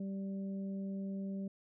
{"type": "harmonic tone", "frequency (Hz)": 195, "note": "G3", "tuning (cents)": -9, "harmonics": [1, 2, 3], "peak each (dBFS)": [-37, -51, -52], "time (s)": [0, 1.48], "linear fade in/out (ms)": 5, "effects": []}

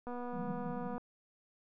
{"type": "click train", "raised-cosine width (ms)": 1, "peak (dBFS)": -30, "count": 223, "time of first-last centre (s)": [0.07, 0.98], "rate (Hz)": 244}
{"type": "band-pass noise", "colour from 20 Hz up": "white", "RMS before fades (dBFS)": -43, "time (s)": [0.32, 0.97], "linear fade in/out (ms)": 10, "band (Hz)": [160, 210], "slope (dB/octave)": 96}
{"effects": []}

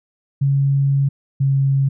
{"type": "tone pair in turn", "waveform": "sine", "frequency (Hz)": [138.59, 136.76], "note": ["C#3", "C#3"], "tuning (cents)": [0, -23], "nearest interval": "unison", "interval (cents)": 23, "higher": "first", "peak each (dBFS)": -13, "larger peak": "neither", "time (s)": [[0.41, 1.09], [1.4, 1.89]], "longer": "first", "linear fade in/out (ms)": 10, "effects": []}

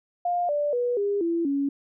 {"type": "tone with pitch steps", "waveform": "sine", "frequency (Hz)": [705, 586, 487.1, 404.9, 336.6, 279.8], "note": ["F5", "D5", "B4", "G#4", "E4", "C#4"], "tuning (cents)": [16, -4, -24, -44, 36, 16], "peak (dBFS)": -22, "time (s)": [0.25, 1.69], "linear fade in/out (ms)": 5, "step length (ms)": 240, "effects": []}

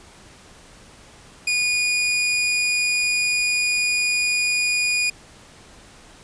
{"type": "tone", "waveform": "sawtooth", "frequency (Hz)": 2452, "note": "D#7", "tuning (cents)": -26, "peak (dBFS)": -15, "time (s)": [1.47, 5.1], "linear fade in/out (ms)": 5, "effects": ["pink hiss -47 dBFS RMS until 6.23 s", "resampled to 22050 Hz"]}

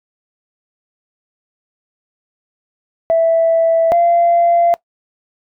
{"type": "tone pair in turn", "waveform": "sine", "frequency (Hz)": [659.3, 686.8], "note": ["E5", "F5"], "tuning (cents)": [0, -29], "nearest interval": "minor second", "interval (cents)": 71, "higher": "second", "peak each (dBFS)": -8, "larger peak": "neither", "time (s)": [[3.1, 3.92], [3.92, 4.74]], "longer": "neither", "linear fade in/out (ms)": 0, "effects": ["noise-tail reverb RT60 0.1 s tail -21 dB re dry", "tanh soft clip ceiling -5 dBFS"]}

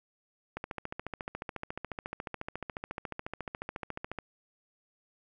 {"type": "click train", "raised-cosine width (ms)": 0.5, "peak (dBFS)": -21, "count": 52, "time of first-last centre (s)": [0.57, 4.187], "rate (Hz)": 14.1, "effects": []}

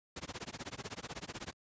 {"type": "noise with tremolo", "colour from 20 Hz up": "pink", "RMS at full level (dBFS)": -40, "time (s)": [0.16, 1.53], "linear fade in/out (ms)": 5, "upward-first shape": "sine", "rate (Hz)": 16, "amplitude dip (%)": 100, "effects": ["high-pass 80 Hz 12 dB/octave", "resampled to 16000 Hz"]}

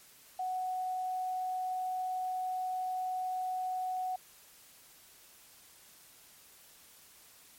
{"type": "tone", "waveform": "sine", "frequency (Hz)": 741, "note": "F#5", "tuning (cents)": 2, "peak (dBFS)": -32, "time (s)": [0.39, 4.16], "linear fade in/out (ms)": 5, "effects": ["white hiss -58 dBFS RMS until 7.58 s", "MP3 64 kbps"]}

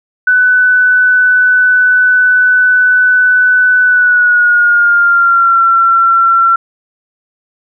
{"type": "tone with pitch glide", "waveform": "sine", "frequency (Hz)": [1497, 1357], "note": ["F#6", "E6"], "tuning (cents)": [20, 50], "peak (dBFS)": -5, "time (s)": [0.27, 6.56], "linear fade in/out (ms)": 5, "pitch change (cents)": -170, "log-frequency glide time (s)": [3.83, 5.62], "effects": []}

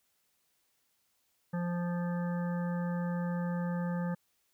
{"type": "harmonic tone", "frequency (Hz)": 174.61, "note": "F3", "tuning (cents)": 0, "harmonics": [1, 3, 5, 7, 9, 10], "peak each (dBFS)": [-31, -41, -45, -48, -50, -51], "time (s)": [1.53, 4.15], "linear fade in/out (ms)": 10, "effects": ["white hiss -75 dBFS RMS until 4.53 s"]}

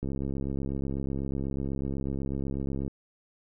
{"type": "click train", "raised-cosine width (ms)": 3, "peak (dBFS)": -20, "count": 195, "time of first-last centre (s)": [0.03, 2.879], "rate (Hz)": 68.1, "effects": []}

